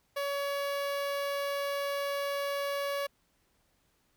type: tone with notch filter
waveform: sawtooth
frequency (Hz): 564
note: C#5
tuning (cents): +30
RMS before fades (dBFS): -33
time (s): 0.16-3.07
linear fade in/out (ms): 10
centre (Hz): 7400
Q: 1.4
effects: pink hiss -72 dBFS RMS until 4.16 s